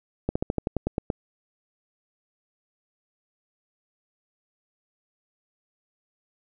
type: slowing click train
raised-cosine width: 2 ms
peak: -11 dBFS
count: 10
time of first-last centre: 0.29-1.102 s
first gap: 65 ms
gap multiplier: 1.08
effects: none